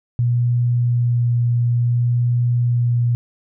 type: tone with vibrato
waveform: sine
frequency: 120.4 Hz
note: B2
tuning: 44 cents flat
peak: -14 dBFS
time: 0.19-3.15 s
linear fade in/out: 0 ms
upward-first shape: sine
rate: 0.57 Hz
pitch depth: 10 cents each way
effects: none